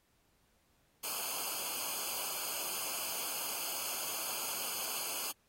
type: noise with comb filter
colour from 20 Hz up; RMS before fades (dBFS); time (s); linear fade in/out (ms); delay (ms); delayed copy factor
white; -38; 1.03-5.32; 10; 0.53; -1
effects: pink hiss -73 dBFS RMS until 5.48 s + AAC 48 kbps